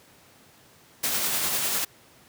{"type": "noise with tremolo", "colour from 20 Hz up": "white", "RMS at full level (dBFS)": -25, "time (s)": [1.03, 1.85], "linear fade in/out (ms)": 10, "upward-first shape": "sine", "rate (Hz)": 10, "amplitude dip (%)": 30, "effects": ["pink hiss -55 dBFS RMS until 2.28 s", "high-pass 100 Hz 12 dB/octave"]}